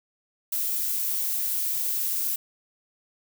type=noise; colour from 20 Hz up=violet; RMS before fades=-27 dBFS; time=0.52-2.36 s; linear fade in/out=5 ms; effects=none